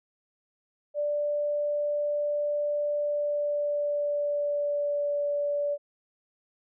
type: tone with pitch glide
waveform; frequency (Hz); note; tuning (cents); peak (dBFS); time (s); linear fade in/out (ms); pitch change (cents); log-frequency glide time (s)
sine; 587.3 to 578.9; D5 to D5; 0 to -25; -25; 0.94-5.78; 50; -25; 2.94-5.18
effects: none